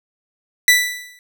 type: tone with exponential decay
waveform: sawtooth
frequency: 1975.5 Hz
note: B6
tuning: in tune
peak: -3 dBFS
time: 0.68-1.19 s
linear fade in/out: 1 ms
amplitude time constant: 110 ms
effects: none